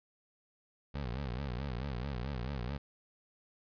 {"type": "tone with vibrato", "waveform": "20% pulse", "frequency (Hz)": 64.9, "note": "C2", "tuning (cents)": -13, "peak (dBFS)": -31, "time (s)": [0.94, 2.78], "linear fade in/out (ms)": 10, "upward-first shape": "sine", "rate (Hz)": 4.6, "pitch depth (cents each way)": 190, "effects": ["resampled to 11025 Hz"]}